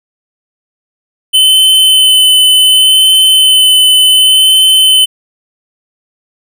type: tone with vibrato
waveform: square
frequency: 3041 Hz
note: F#7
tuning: 47 cents sharp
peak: -4 dBFS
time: 1.33-5.06 s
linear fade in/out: 20 ms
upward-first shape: sine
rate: 0.68 Hz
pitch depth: 10 cents each way
effects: none